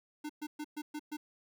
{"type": "tone bursts", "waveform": "square", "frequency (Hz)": 300, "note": "D4", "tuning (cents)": 37, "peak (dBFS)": -38, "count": 6, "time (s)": [0.24, 1.17], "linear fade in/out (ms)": 10, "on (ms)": 55, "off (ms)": 120, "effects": []}